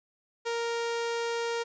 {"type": "tone", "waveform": "sawtooth", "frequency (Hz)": 466.2, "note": "A#4", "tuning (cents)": 0, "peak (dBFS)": -25, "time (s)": [0.45, 1.64], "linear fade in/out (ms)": 20, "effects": ["resampled to 16000 Hz"]}